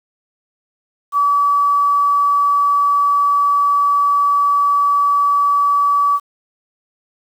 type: tone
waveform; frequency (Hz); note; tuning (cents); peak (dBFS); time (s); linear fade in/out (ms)
sine; 1146; D6; -43; -11; 1.12-6.2; 50
effects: 7-bit